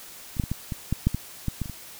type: clicks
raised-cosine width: 5 ms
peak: -25 / -10 / -17 / -14 / -17 / -11 / -7 / -14 / -13 / -15 / -25 / -23 dBFS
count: 12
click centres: 0.368 / 0.398 / 0.438 / 0.516 / 0.722 / 0.926 / 1.07 / 1.146 / 1.483 / 1.617 / 1.658 / 1.697 s
effects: white hiss -44 dBFS RMS until 1.99 s